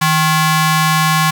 sawtooth ring-modulated tone, 620 Hz, D#5, 6 cents flat, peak -4 dBFS, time 0.01-1.31 s, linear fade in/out 10 ms, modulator 460 Hz, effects none

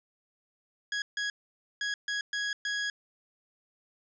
sawtooth tone bursts at uneven times, 1661.2 Hz, G#6, in tune, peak -26 dBFS, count 6, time 0.92-1.02 / 1.17-1.3 / 1.81-1.94 / 2.08-2.21 / 2.33-2.53 / 2.65-2.9 s, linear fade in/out 2 ms, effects resampled to 16000 Hz + 11-bit

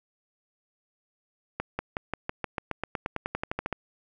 accelerating click train, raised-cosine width 0.5 ms, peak -14 dBFS, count 19, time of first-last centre 1.6-3.727 s, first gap 190 ms, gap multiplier 0.94, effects none

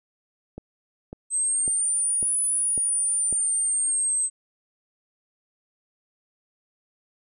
click train, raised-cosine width 2 ms, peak -23 dBFS, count 6, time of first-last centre 0.58-3.327 s, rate 1.82 Hz
sine exponential two-way sweep, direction up then down, 8200 to 9956 to 8200 Hz, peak -21 dBFS, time 1.3-4.3 s, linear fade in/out 50 ms, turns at 2.4 s
effects none

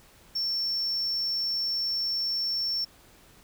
triangle tone, 5430 Hz, F8, 50 cents flat, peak -25 dBFS, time 0.35-2.85 s, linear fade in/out 10 ms, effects pink hiss -56 dBFS RMS until 3.43 s

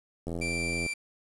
click train, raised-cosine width 2 ms, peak -22 dBFS, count 51, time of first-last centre 0.27-0.863 s, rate 84.3 Hz
40% pulse tone, 2349 Hz, D7, in tune, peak -30 dBFS, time 0.41-0.94 s, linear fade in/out 10 ms
effects resampled to 24000 Hz + 8-bit

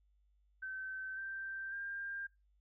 sine tone with pitch steps, 1538 / 1567.6 / 1597.8 Hz, G6 / G6 / G6, -33 / 0 / +33 cents, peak -40 dBFS, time 0.62-2.27 s, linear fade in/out 10 ms, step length 550 ms, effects noise-tail reverb RT60 0.2 s tail -17 dB re dry + added 50 Hz sine -69 dBFS peak until 2.6 s

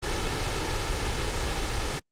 pink noise with comb filter, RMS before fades -28 dBFS, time 0.02-2 s, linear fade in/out 20 ms, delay 2.3 ms, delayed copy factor +0.5, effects low-pass 7000 Hz 12 dB/octave + Opus 24 kbps

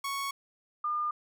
sawtooth / sine tone pair in turn, 1108.7 / 1208.3 Hz, C#6 / D6, 0 / +49 cents, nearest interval minor second, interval 149 cents, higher second, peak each -28 dBFS, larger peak neither, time 0.04-0.31 / 0.84-1.11 s, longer neither, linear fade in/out 5 ms, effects none

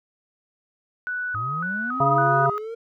sine tone with vibrato, 1367 Hz, F6, 37 cents flat, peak -25 dBFS, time 1.07-2.58 s, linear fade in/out 0 ms, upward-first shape square, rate 1.8 Hz, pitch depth 140 cents each way
triangle linear sweep, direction up, 96.9 to 466.2 Hz, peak -28 dBFS, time 1.34-2.75 s, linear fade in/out 10 ms
harmonic tone, 137.9 Hz, C#3, 9 cents flat, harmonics 1 / 3 / 5 / 7 / 9, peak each -24 / -28 / -21 / -26 / -21 dBFS, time 2-2.5 s, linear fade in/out 5 ms
effects none

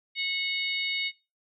harmonic tone with a mistuned harmonic, 732 Hz, F#5, 19 cents flat, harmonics 3 / 4 / 5 / 6, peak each -30 / -36 / -32 / -38 dBFS, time 0.15-1.12 s, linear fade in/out 50 ms, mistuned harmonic 5, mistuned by +31 cents, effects noise-tail reverb RT60 0.3 s tail -22 dB re dry

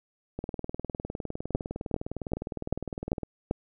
two click trains, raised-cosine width 2 ms, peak -20 / -11 dBFS, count 57 / 6, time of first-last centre 0.39-3.233 / 1.55-3.511 s, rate 19.7 / 2.55 Hz, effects none

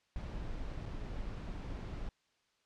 brown noise with dropouts, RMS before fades -41 dBFS, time 0.16-2.09 s, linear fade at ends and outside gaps 1 ms, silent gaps 0.856-0.86 s, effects white hiss -75 dBFS RMS until 2.65 s + low-pass 5000 Hz 12 dB/octave

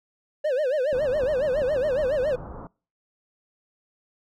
triangle tone with vibrato, 554.4 Hz, C#5, in tune, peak -19 dBFS, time 0.44-2.36 s, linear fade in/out 10 ms, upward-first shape sine, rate 7.2 Hz, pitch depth 200 cents each way
clicks, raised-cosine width 2 ms, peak -22 dBFS, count 4, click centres 0.929 / 1.236 / 1.618 / 1.764 s
pink low-pass noise, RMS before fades -38 dBFS, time 0.94-2.67 s, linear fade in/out 2 ms, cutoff 1300 Hz, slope 48 dB/octave
effects noise-tail reverb RT60 0.4 s tail -26 dB re dry

